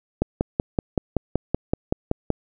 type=click train; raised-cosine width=2 ms; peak=-6 dBFS; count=12; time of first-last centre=0.22-2.303 s; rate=5.28 Hz; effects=none